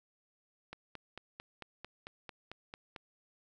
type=click train; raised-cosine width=0.3 ms; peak=-28 dBFS; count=11; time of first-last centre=0.73-2.962 s; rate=4.48 Hz; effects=none